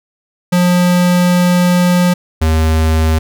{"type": "tone pair in turn", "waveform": "square", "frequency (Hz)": [178, 79.54], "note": ["F3", "D#2"], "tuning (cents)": [33, 39], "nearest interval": "octave + major second", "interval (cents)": 1394, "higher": "first", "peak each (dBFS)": [-9, -10], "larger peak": "first", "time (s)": [[0.52, 2.14], [2.41, 3.19]], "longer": "first", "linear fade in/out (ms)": 10, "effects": []}